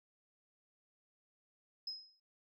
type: tone with exponential decay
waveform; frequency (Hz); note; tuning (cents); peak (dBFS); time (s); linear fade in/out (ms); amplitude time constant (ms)
sine; 5110; D#8; +45; -36; 1.87-2.2; 5; 70
effects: noise-tail reverb RT60 0.1 s tail -25 dB re dry + tanh soft clip ceiling -33 dBFS